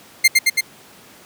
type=tone with echo; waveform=sawtooth; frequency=2106 Hz; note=C7; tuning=11 cents sharp; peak=-4 dBFS; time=0.24-0.28 s; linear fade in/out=10 ms; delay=110 ms; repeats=3; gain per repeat=-2 dB; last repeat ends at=0.61 s; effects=pink hiss -45 dBFS RMS until 1.25 s + high-pass 150 Hz 12 dB/octave